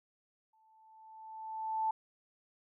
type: tone with exponential growth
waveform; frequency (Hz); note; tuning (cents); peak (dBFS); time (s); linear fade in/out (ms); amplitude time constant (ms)
sine; 880; A5; 0; -28; 0.53-1.91; 5; 300
effects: none